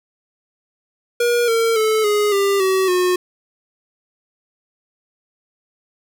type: tone with pitch steps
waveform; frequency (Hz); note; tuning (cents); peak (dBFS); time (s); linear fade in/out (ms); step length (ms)
square; 478.1 / 456.5 / 435.9 / 416.2 / 397.4 / 379.5 / 362.3; A#4 / A#4 / A4 / G#4 / G4 / F#4 / F#4; +44 / -36 / -16 / +4 / +24 / +44 / -36; -15; 1.2-3.16; 5; 280
effects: none